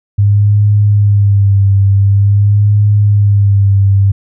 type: tone with vibrato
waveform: sine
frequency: 101.1 Hz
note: G#2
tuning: 46 cents flat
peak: -5 dBFS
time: 0.18-4.12 s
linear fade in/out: 10 ms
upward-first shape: sine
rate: 0.47 Hz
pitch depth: 45 cents each way
effects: none